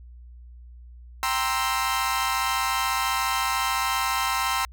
sawtooth chord, C dominant seventh, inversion second, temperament equal, 784 / 932.3 / 1046.5 / 1318.5 Hz, G5 / Bb5 / C6 / E6, 0 / 0 / 0 / 0 cents, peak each -27 / -26 / -23 / -25 dBFS, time 1.23-4.65 s, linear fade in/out 0 ms, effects added 60 Hz sine -42 dBFS peak until 4.72 s

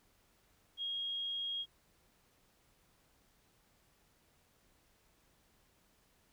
sine tone, 3269 Hz, G#7, 28 cents flat, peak -36 dBFS, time 0.77-1.66 s, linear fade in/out 50 ms, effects pink hiss -71 dBFS RMS until 6.32 s

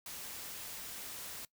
white noise, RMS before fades -45 dBFS, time 0.06-1.45 s, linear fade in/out 2 ms, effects noise-tail reverb RT60 0.1 s tail -20 dB re dry

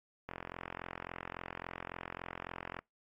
click train, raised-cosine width 0.5 ms, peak -26 dBFS, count 110, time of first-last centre 0.29-2.79 s, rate 43.6 Hz, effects noise-tail reverb RT60 0.2 s tail -26 dB re dry + AAC 32 kbps

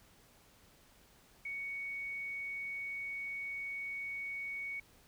sine tone, 2230 Hz, C#7, 10 cents sharp, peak -38 dBFS, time 1.45-4.8 s, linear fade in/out 5 ms, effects pink hiss -64 dBFS RMS until 5.07 s

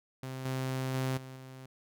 sawtooth tone with level steps, 130.9 Hz, C3, 1 cent sharp, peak -34 / -28 / -26 / -40 / -42 dBFS, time 0.23-1.66 s, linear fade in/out 2 ms, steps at 0.45 / 0.94 / 1.17 / 1.36 s, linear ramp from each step 5 ms, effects none

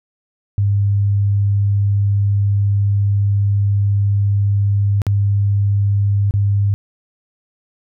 sine tone with dropouts, 100.8 Hz, G2, 49 cents sharp, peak -12 dBFS, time 0.58-6.74 s, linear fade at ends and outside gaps 0 ms, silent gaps 5.018-5.067 / 6.309-6.339 s, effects none

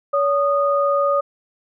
sine tone pair together, 566.8 / 1232 Hz, C#5 / D#6, +38 / -17 cents, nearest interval octave + minor second, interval 1345 cents, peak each -17 / -19 dBFS, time 0.13-1.21 s, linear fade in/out 10 ms, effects none

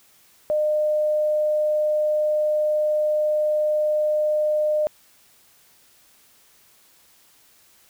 sine tone, 607 Hz, D#5, 43 cents flat, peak -18 dBFS, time 0.5-4.87 s, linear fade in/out 0 ms, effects white hiss -56 dBFS RMS until 7.89 s

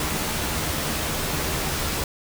pink noise with comb filter, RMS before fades -26 dBFS, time 0-2.04 s, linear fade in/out 2 ms, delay 13 ms, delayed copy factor +0.5, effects none

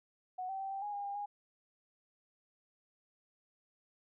sine tone with pitch steps, 738 / 772 / 777 / 782 / 827 / 810 / 803 / 820 Hz, F#5 / G5 / G5 / G5 / G#5 / G#5 / G5 / G#5, -5 / -27 / -16 / -4 / -8 / -43 / +41 / -22 cents, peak -37 dBFS, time 0.38-1.26 s, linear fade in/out 10 ms, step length 110 ms, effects none

